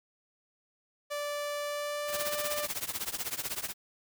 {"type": "tone with pitch glide", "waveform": "sawtooth", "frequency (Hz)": [584, 592.5], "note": ["D5", "D5"], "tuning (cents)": [-10, 15], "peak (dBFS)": -29, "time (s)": [1.1, 2.67], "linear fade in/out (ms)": 20, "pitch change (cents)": 25, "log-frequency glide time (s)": [1.66, 2.49]}
{"type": "noise with tremolo", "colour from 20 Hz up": "white", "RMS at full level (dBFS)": -32, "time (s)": [2.07, 3.74], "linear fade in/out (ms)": 50, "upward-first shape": "triangle", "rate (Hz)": 16, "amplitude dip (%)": 95}
{"effects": []}